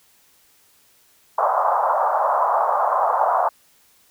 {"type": "band-pass noise", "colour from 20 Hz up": "pink", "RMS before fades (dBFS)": -19, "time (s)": [1.38, 3.49], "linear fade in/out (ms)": 5, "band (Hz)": [610, 1200], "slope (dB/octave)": 48, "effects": ["white hiss -57 dBFS RMS until 4.1 s"]}